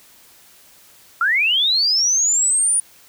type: linear sweep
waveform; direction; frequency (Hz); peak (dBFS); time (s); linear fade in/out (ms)
sine; up; 1318.5 to 9630; -14; 1.21-2.8; 2
effects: white hiss -49 dBFS RMS until 3.08 s